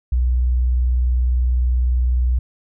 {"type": "tone with vibrato", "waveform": "sine", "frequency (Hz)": 61.74, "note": "B1", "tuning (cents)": 0, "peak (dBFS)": -14, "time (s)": [0.12, 2.39], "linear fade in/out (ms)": 5, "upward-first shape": "square", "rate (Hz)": 20, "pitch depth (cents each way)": 59, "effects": []}